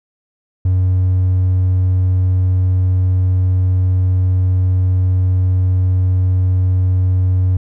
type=tone; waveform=triangle; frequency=92.5 Hz; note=F#2; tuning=in tune; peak=-8 dBFS; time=0.65-7.57 s; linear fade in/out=5 ms; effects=tanh soft clip ceiling -5 dBFS